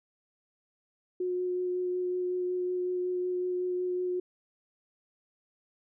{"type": "tone with vibrato", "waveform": "sine", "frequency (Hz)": 362, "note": "F#4", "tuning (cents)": -38, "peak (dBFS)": -28, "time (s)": [1.2, 4.2], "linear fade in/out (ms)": 5, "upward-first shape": "sine", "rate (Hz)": 5.4, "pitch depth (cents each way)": 10, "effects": []}